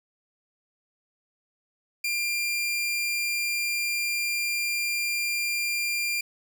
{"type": "tone", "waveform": "sawtooth", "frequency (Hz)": 2390, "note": "D7", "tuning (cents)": 30, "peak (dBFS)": -22, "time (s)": [2.04, 6.21], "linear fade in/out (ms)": 5, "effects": []}